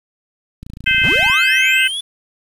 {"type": "click train", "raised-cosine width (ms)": 5, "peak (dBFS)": -19, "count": 20, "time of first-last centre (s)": [0.63, 1.299], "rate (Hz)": 28.4}
{"type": "harmonic tone", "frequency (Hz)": 518, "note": "C5", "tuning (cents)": -17, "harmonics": [3, 4, 5, 6], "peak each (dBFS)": [-17, -18, -15, -19], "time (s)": [0.86, 1.88], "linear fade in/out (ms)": 10}
{"type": "linear sweep", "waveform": "square", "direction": "up", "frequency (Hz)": [55, 3500], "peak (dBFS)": -21, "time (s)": [1.03, 2.01], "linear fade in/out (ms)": 10}
{"effects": ["resampled to 32000 Hz", "7-bit"]}